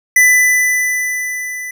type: tone with level ramp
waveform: square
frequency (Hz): 1995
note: B6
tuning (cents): +17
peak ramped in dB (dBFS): -6 to -24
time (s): 0.16-1.71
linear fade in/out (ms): 5
effects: none